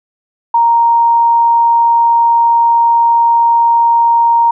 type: tone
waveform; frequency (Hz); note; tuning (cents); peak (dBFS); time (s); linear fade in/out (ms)
sine; 932.3; A#5; 0; -6; 0.54-4.51; 5
effects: none